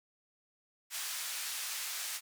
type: band-pass noise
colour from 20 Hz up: white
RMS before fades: -39 dBFS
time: 0.9-2.21 s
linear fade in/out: 50 ms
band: 1200 to 11000 Hz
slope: 12 dB/octave
effects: none